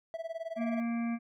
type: tone with tremolo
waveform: triangle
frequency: 658 Hz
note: E5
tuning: 3 cents flat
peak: -31 dBFS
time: 0.14-0.8 s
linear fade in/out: 0 ms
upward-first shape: sine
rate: 19 Hz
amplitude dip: 90%
type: harmonic tone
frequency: 233.1 Hz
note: A#3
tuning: in tune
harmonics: 1 / 3 / 5 / 7 / 9 / 10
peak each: -30 / -44 / -48 / -51 / -51 / -48 dBFS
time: 0.56-1.19 s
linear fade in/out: 50 ms
effects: none